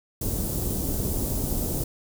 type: band-stop noise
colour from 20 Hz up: pink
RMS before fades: -27 dBFS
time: 0.21-1.84 s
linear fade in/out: 5 ms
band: 400 to 9700 Hz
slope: 12 dB/octave
effects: none